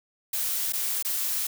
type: noise with dropouts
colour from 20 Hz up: blue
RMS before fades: -28 dBFS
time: 0.33-1.47 s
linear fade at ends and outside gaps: 5 ms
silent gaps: 0.724-0.733 / 1.026-1.048 s
effects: none